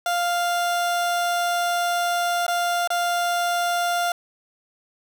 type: tone with dropouts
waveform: 30% pulse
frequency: 698.5 Hz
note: F5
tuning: in tune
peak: -18 dBFS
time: 0.06-4.12 s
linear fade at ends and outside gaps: 2 ms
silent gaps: 2.466-2.48 / 2.875-2.903 s
effects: none